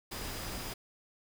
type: tone in noise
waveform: sine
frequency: 4938 Hz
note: D#8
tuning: 14 cents flat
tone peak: -50 dBFS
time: 0.11-0.74 s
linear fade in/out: 10 ms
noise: pink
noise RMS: -40 dBFS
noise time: 0.11-0.74 s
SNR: -13 dB
effects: none